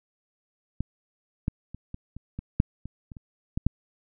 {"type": "clicks", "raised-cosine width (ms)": 5, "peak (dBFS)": [-15, -13, -26, -23, -26, -21, -6, -24, -28, -29, -15, -8], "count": 12, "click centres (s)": [0.806, 1.481, 1.746, 1.944, 2.166, 2.39, 2.601, 2.856, 3.118, 3.168, 3.575, 3.666], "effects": []}